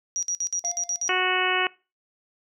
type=tone bursts; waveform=sine; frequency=5760 Hz; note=F#8; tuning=47 cents flat; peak=-23 dBFS; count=8; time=0.16-1.081 s; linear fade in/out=0 ms; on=67 ms; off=55 ms
type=tone with exponential decay; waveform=triangle; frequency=698.5 Hz; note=F5; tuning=in tune; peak=-31 dBFS; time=0.64-1.38 s; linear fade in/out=1 ms; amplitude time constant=160 ms
type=harmonic tone; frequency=368.5 Hz; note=F#4; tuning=7 cents flat; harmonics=1 / 2 / 3 / 4 / 5 / 6 / 7 / 8; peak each=-29 / -29 / -29 / -29 / -29 / -29 / -29 / -29 dBFS; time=1.09-1.67 s; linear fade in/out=2 ms
effects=noise-tail reverb RT60 0.3 s tail -23 dB re dry